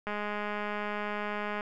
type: click train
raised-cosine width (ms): 0.5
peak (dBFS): -20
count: 321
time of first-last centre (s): 0.07-1.608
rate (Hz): 208
effects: none